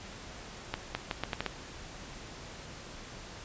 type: accelerating click train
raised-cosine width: 0.3 ms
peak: -15 dBFS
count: 7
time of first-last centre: 0.74-1.463 s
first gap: 210 ms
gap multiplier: 0.77
effects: pink hiss -46 dBFS RMS until 3.44 s + resampled to 16000 Hz